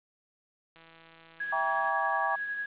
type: click train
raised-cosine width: 0.2 ms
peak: -36 dBFS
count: 187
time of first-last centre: 0.76-1.894 s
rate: 164 Hz
type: tone with tremolo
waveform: sine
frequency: 1661.2 Hz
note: G#6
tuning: in tune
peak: -30 dBFS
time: 1.4-2.66 s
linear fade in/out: 5 ms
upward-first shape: sine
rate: 11 Hz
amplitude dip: 35%
type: chord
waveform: sine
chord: E diminished seventh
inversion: none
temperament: just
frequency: 659.3 / 791.1 / 949.3 / 1139.2 Hz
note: E5 / G5 / Bb5 / Db6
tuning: 0 / +16 / +31 / +47 cents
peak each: -35 / -31 / -33 / -32 dBFS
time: 1.52-2.36 s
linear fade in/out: 10 ms
effects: resampled to 8000 Hz + 9-bit

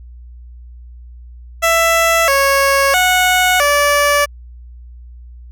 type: tone with pitch steps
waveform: 15% pulse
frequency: 664 / 551 / 734 / 579 Hz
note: E5 / C#5 / F#5 / D5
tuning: +12 / -11 / -14 / -25 cents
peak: -4 dBFS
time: 1.62-4.26 s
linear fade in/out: 20 ms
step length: 660 ms
effects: added 60 Hz sine -33 dBFS peak until 5.51 s

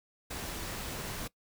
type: noise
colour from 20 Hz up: pink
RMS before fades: -39 dBFS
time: 0.3-1.28 s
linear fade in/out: 10 ms
effects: noise-tail reverb RT60 0.1 s tail -21 dB re dry

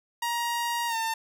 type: tone with pitch glide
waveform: sawtooth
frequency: 944 to 900.8 Hz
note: A#5 to A5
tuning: +22 to +40 cents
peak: -23 dBFS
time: 0.22-1.14 s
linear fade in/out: 5 ms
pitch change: -82 cents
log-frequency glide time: 0.87-0.96 s
effects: none

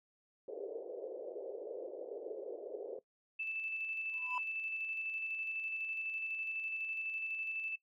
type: band-pass noise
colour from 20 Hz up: white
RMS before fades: -44 dBFS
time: 0.48-2.99 s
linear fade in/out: 2 ms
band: 390 to 540 Hz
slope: 48 dB/octave
type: tone with tremolo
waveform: sine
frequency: 2637 Hz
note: E7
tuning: in tune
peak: -36 dBFS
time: 3.39-7.76 s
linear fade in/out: 10 ms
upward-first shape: square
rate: 12 Hz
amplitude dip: 30%
type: tone with exponential growth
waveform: triangle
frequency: 996 Hz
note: B5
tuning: 14 cents sharp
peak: -32 dBFS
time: 4.12-4.38 s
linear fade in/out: 1 ms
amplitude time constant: 55 ms
effects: noise-tail reverb RT60 0.1 s tail -18 dB re dry

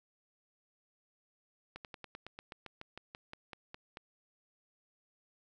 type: slowing click train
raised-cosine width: 0.3 ms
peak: -29 dBFS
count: 16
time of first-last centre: 1.76-3.971 s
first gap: 88 ms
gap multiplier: 1.07
effects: none

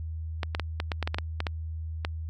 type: clicks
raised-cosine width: 0.3 ms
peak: -13 dBFS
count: 12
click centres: 0.432 / 0.549 / 0.597 / 0.801 / 0.918 / 1.027 / 1.075 / 1.145 / 1.185 / 1.404 / 1.468 / 2.049 s
effects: added 80 Hz sine -32 dBFS peak until 2.29 s

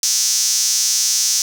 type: tone with high-pass filter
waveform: sawtooth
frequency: 220 Hz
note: A3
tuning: in tune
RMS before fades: -17 dBFS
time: 0.03-1.42 s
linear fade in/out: 2 ms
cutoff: 5800 Hz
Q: 4.5
effects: none

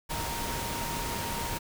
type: tone in noise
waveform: sine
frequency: 932.3 Hz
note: A#5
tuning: in tune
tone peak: -37 dBFS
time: 0.09-1.59 s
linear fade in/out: 20 ms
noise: pink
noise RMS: -34 dBFS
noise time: 0.09-1.59 s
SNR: -6 dB
effects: none

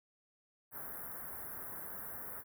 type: band-stop noise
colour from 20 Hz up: white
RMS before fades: -45 dBFS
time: 0.71-2.44 s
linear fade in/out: 50 ms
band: 1800 to 11000 Hz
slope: 48 dB/octave
effects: none

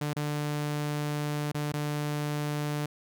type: tone with dropouts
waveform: sawtooth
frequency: 148.1 Hz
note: D3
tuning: 15 cents sharp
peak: -25 dBFS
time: 0.01-2.86 s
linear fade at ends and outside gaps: 5 ms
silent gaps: 0.134-0.163 / 1.519-1.545 / 1.722-1.737 s
effects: none

